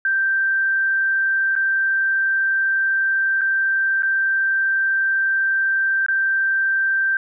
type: tone with dropouts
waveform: sine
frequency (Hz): 1568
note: G6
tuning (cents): 0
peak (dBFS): -16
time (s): 0.05-7.17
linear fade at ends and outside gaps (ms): 2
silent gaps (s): 1.554-1.562 / 3.411-3.415 / 4.023-4.031 / 6.063-6.084
effects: none